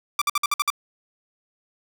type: tone bursts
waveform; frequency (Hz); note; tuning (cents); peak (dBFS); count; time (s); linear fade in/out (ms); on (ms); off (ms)
sawtooth; 1174.7; D6; 0; -15; 7; 0.19-0.702; 2; 26; 55
effects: none